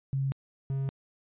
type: tone pair in turn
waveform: sine / triangle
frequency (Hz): 135.8 / 135.8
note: C#3 / C#3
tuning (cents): -35 / -35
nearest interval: unison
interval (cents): 0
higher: neither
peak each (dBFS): -26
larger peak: neither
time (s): 0.13-0.32 / 0.7-0.89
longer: neither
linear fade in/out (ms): 0
effects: resampled to 8000 Hz